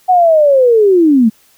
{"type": "linear sweep", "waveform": "sine", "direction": "down", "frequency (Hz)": [750, 209.6], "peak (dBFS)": -5, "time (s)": [0.08, 1.3], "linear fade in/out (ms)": 20, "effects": ["white hiss -50 dBFS RMS until 1.57 s"]}